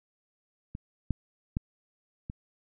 clicks, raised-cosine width 5 ms, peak -25 / -15 / -16 / -24 dBFS, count 4, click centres 0.751 / 1.107 / 1.569 / 2.299 s, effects none

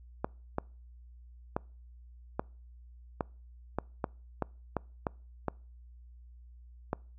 clicks, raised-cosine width 1 ms, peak -16 dBFS, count 12, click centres 0.245 / 0.584 / 1.565 / 2.395 / 3.208 / 3.786 / 4.042 / 4.423 / 4.767 / 5.068 / 5.483 / 6.931 s, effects noise-tail reverb RT60 0.4 s tail -26 dB re dry + added 60 Hz sine -50 dBFS peak until 7.18 s

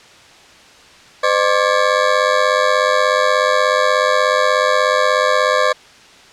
20% pulse ring-modulated tone, 560 Hz, C#5, 18 cents sharp, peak -4 dBFS, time 1.23-5.73 s, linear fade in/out 10 ms, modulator 48.3 Hz, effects white hiss -43 dBFS RMS until 6.32 s + low-pass 5000 Hz 12 dB/octave

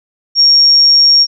sine tone, 5550 Hz, F8, 12 cents flat, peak -4 dBFS, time 0.35-1.27 s, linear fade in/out 50 ms, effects none

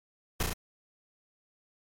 pink noise with echo, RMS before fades -28 dBFS, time 0.4-0.43 s, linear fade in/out 2 ms, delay 34 ms, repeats 3, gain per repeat -2 dB, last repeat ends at 0.532 s, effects MP3 64 kbps

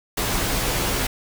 pink noise with comb filter, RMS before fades -23 dBFS, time 0.17-1.07 s, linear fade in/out 5 ms, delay 13 ms, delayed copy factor -0.65, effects none

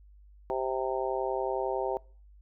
harmonic tone, 130.81 Hz, C3, in tune, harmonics 3 / 4 / 5 / 6 / 7, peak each -33 / -34 / -35 / -36 / -36 dBFS, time 0.5-1.97 s, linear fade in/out 0 ms, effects noise-tail reverb RT60 0.4 s tail -23 dB re dry + added 50 Hz sine -52 dBFS peak until 2.41 s

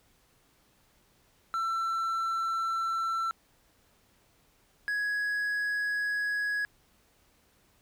triangle tone pair in turn, 1341 / 1669.5 Hz, E6 / G#6, +29 / +9 cents, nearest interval major third, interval 380 cents, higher second, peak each -26 dBFS, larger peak neither, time 1.54-3.31 / 4.88-6.65 s, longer neither, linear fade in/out 0 ms, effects pink hiss -66 dBFS RMS until 7.81 s

